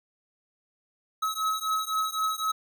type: beating tone pair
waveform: square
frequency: 1283 / 1286.9 Hz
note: E6 / E6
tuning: -47 / -42 cents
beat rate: 3.9 Hz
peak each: -30 dBFS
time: 1.22-2.52 s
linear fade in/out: 10 ms
effects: none

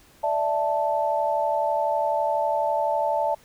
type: chord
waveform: sine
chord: D suspended second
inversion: none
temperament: equal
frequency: 587.3 / 659.3 / 880 Hz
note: D5 / E5 / A5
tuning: 0 / 0 / 0 cents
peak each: -26 / -26 / -24 dBFS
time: 0.23-3.35 s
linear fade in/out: 10 ms
effects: pink hiss -55 dBFS RMS until 3.44 s

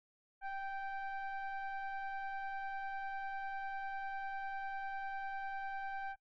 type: tone with frequency modulation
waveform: sine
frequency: 783 Hz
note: G5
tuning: 2 cents flat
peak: -37 dBFS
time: 0.41-6.16 s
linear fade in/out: 50 ms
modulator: 778 Hz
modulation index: 1
effects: noise-tail reverb RT60 0.1 s tail -22 dB re dry + tanh soft clip ceiling -36 dBFS

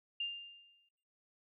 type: tone with exponential decay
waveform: sine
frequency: 2800 Hz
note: F7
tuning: 4 cents sharp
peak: -33 dBFS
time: 0.2-0.89 s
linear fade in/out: 5 ms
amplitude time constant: 150 ms
effects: noise-tail reverb RT60 0.8 s tail -18 dB re dry

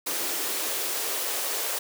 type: noise with high-pass filter sweep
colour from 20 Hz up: white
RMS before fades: -29 dBFS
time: 0.06-1.79 s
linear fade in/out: 10 ms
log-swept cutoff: 330 to 500 Hz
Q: 2.3
effects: none

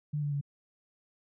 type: tone with pitch steps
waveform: sine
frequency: 148.5 / 145.36 / 142.29 Hz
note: D3 / D3 / C#3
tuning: +20 / -17 / +46 cents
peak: -29 dBFS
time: 0.13-0.412 s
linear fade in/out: 10 ms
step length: 94 ms
effects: none

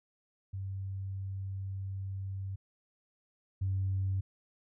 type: tone pair in turn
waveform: sine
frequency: 96.6 / 95.82 Hz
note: G2 / G2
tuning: -25 / -39 cents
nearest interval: unison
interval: 14 cents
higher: first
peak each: -35 / -28 dBFS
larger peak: second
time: 0.53-2.56 / 3.61-4.21 s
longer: first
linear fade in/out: 10 ms
effects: tanh soft clip ceiling -24 dBFS

